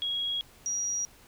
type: tone pair in turn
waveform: sine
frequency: 3308 / 5746 Hz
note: G#7 / F8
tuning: -8 / +48 cents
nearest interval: minor seventh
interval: 956 cents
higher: second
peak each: -28 dBFS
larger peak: neither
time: 0.02-0.41 / 0.66-1.05 s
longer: neither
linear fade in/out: 0 ms
effects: pink hiss -56 dBFS RMS until 1.27 s